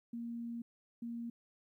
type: tone bursts at uneven times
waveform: sine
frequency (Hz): 234.3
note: A#3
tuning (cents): +9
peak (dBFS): -39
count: 2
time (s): 0.13-0.62 / 1.02-1.3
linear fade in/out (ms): 5
effects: 13-bit